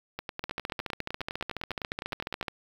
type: two click trains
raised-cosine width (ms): 0.3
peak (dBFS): -18 / -16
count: 23 / 30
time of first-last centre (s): 0.19-2.428 / 0.44-2.482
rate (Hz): 9.83 / 14.2
effects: 7-bit